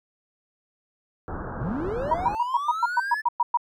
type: low-pass noise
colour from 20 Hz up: pink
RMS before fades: -33 dBFS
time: 1.28-2.35 s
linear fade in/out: 0 ms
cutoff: 1600 Hz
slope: 96 dB/octave
type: linear sweep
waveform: triangle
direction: up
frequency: 92 to 1762 Hz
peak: -25 dBFS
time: 1.59-3.22 s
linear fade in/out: 20 ms
type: tone bursts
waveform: sine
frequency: 957 Hz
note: A#5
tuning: 45 cents sharp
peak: -17 dBFS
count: 11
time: 2.11-3.573 s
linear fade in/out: 5 ms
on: 33 ms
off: 110 ms
effects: none